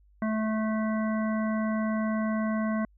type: harmonic tone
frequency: 218 Hz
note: A3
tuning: 16 cents flat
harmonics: 1 / 3 / 5 / 7 / 9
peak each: -26 / -34 / -37 / -41 / -42 dBFS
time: 0.22-2.85 s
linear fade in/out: 2 ms
effects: added 50 Hz sine -57 dBFS peak until 2.97 s